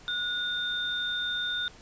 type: tone pair together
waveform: sine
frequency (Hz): 1454 / 3623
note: F#6 / A7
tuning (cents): -31 / +50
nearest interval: octave + major third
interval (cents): 1581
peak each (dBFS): -32 / -30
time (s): 0.08-1.68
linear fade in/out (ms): 0
effects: pink hiss -52 dBFS RMS until 1.81 s + resampled to 16000 Hz